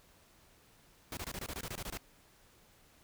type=noise bursts; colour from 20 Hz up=pink; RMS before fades=-41 dBFS; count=12; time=1.12-1.974 s; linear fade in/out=2 ms; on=51 ms; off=22 ms; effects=pink hiss -64 dBFS RMS until 3.03 s

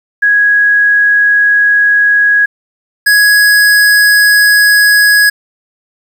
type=tone pair in turn; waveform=sine / square; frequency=1661.2 / 1668.1 Hz; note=G#6 / G#6; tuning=0 / +7 cents; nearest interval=unison; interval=7 cents; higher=second; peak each=-5 dBFS; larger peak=neither; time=0.22-2.46 / 3.06-5.3 s; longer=neither; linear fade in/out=10 ms; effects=7-bit

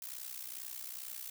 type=noise with amplitude modulation; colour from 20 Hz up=blue; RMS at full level=-41 dBFS; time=0.02-1.3 s; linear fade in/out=2 ms; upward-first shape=sine; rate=62.3 Hz; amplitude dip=80%; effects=none

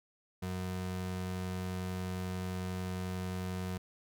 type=ring-modulated tone; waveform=square; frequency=138.59 Hz; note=C#3; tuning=in tune; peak=-33 dBFS; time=0.42-3.78 s; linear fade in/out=10 ms; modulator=45.6 Hz; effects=none

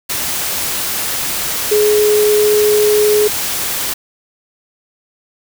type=tone in noise; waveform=sine; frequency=420.9 Hz; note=G#4; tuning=23 cents sharp; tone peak=-9 dBFS; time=1.71-3.28 s; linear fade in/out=10 ms; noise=white; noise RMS=-19 dBFS; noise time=0.09-3.94 s; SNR=+7 dB; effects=none

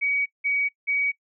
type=tone bursts; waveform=sine; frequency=2261 Hz; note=C#7; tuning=34 cents sharp; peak=-21 dBFS; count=3; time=0.01-1.12 s; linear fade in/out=20 ms; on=250 ms; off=180 ms; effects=noise-tail reverb RT60 0.1 s tail -19 dB re dry

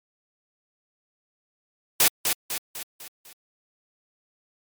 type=noise with echo; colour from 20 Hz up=white; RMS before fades=-17 dBFS; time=2-2.08 s; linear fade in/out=2 ms; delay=250 ms; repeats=5; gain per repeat=-6 dB; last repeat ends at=3.33 s; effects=high-pass 150 Hz 12 dB/octave + MP3 96 kbps

